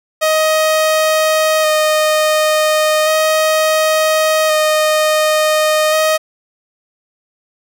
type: tone with vibrato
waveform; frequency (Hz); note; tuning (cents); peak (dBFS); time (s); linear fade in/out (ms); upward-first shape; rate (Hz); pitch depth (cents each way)
sawtooth; 622.3; D#5; 0; -7; 0.21-6.18; 20; square; 0.35; 13
effects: none